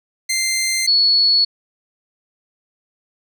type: tone pair in turn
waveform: 15% pulse / sine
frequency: 2087 / 4395 Hz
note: C7 / C#8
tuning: -5 / -16 cents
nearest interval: octave + minor second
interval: 1289 cents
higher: second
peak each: -11 dBFS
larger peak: neither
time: 0.29-0.87 / 0.87-1.45 s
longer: neither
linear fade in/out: 10 ms
effects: none